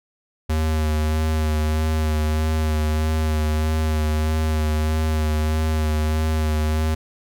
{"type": "tone with vibrato", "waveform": "square", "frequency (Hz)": 77.78, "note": "D#2", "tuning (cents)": 0, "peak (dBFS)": -19, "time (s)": [0.49, 6.95], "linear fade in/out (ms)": 10, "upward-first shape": "sine", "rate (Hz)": 1.6, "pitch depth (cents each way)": 21, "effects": []}